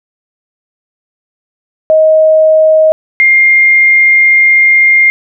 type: tone pair in turn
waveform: sine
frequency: 629 / 2116 Hz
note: D#5 / C7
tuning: +19 / +19 cents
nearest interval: octave + major sixth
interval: 2100 cents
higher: second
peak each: -3 dBFS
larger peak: neither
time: 1.9-2.92 / 3.2-5.1 s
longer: second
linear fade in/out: 0 ms
effects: none